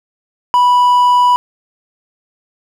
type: tone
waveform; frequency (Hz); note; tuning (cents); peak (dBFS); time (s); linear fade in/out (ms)
triangle; 984; B5; -7; -5; 0.54-1.36; 0
effects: none